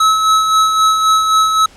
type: tone with tremolo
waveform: square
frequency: 1293 Hz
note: E6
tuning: 34 cents flat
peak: -8 dBFS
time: 0-1.66 s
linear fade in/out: 5 ms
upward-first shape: sine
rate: 3.8 Hz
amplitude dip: 45%
effects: pink hiss -43 dBFS RMS until 1.76 s + low-pass 8000 Hz 12 dB/octave